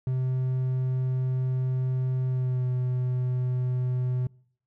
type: tone with pitch glide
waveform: triangle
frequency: 128.9 to 126.1 Hz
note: C3 to B2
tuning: -26 to +36 cents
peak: -22 dBFS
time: 0.07-4.27 s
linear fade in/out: 2 ms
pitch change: -38 cents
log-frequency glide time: 2.26-2.67 s
effects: noise-tail reverb RT60 0.6 s tail -25 dB re dry